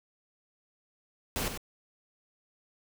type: noise with echo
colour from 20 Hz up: pink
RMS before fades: -32 dBFS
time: 1.36-1.48 s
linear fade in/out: 0 ms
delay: 95 ms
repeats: 1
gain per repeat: -7 dB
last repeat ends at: 1.575 s
effects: none